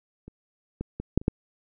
clicks, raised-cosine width 3 ms, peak -29 / -18 / -19 / -6 / -27 / -8 dBFS, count 6, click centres 0.28 / 0.81 / 1 / 1.176 / 1.215 / 1.281 s, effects none

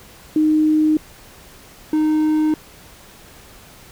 sine / triangle tone pair in turn, 308.8 / 308.8 Hz, D#4 / D#4, -13 / -13 cents, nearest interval unison, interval 0 cents, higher neither, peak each -12 dBFS, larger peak neither, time 0.36-0.97 / 1.93-2.54 s, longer neither, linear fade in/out 2 ms, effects pink hiss -44 dBFS RMS until 3.91 s

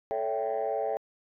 sine chord, A dominant seventh, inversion none, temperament equal with one note detuned, 440 / 562.4 / 659.3 / 784 Hz, A4 / C#5 / E5 / G5, 0 / +25 / 0 / 0 cents, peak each -32 dBFS, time 0.11-0.97 s, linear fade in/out 0 ms, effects tanh soft clip ceiling -21 dBFS

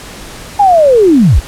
sine linear sweep, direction down, 838 to 36.71 Hz, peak -3 dBFS, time 0.59-1.4 s, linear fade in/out 10 ms, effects pink hiss -29 dBFS RMS until 1.47 s + low-pass 11000 Hz 12 dB/octave

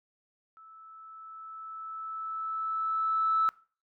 sine tone with level ramp, 1311 Hz, E6, 10 cents flat, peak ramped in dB -50 to -21 dBFS, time 0.57-3.49 s, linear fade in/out 0 ms, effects noise-tail reverb RT60 0.4 s tail -22 dB re dry + tanh soft clip ceiling -17 dBFS

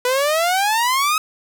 sawtooth exponential sweep, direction up, 489.8 to 1286 Hz, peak -12 dBFS, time 0.05-1.18 s, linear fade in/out 2 ms, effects none

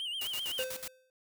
triangle tone with vibrato, 3000 Hz, F#7, 23 cents sharp, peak -33 dBFS, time 0-0.63 s, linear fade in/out 0 ms, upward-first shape sine, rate 7.7 Hz, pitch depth 120 cents each way
white noise with tremolo, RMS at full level -40 dBFS, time 0.21-0.88 s, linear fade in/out 5 ms, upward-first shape square, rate 8.1 Hz, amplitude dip 80%
square tone with exponential decay, 516 Hz, C5, 24 cents flat, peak -32 dBFS, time 0.59-1.1 s, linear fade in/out 1 ms, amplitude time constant 110 ms
effects none

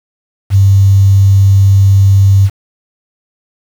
sine tone with quantisation, 98 Hz, G2, in tune, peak -3 dBFS, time 0.5-2.5 s, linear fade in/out 50 ms, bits 5, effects none

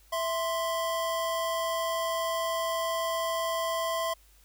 square tone pair together, 659.3 / 1046.6 Hz, E5 / C6, 0 / 0 cents, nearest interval minor sixth, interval 800 cents, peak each -31 / -32 dBFS, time 0.12-4.14 s, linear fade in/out 10 ms, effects added 50 Hz sine -58 dBFS peak until 4.44 s + white hiss -62 dBFS RMS until 4.44 s

